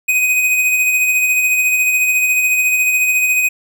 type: tone with tremolo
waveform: square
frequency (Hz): 2503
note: D#7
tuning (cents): +10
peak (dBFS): -11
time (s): 0.08-3.49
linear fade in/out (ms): 10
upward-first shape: sine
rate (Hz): 14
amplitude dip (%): 35
effects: none